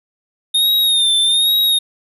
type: tone with vibrato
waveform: square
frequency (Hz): 3676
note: A#7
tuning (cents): -25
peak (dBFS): -12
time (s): 0.54-1.79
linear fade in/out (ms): 10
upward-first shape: sine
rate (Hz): 1.2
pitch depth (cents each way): 64
effects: none